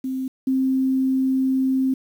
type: tone pair in turn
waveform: sine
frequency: 261.6 / 263.3 Hz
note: C4 / C4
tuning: 0 / +11 cents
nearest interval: unison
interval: 11 cents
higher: second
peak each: -23 / -17 dBFS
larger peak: second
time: 0.04-0.28 / 0.47-1.94 s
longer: second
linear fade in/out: 5 ms
effects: 8-bit